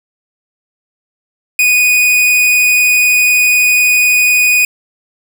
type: tone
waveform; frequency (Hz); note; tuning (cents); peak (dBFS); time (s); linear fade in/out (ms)
45% pulse; 2478; D#7; -8; -7; 1.59-4.65; 2
effects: none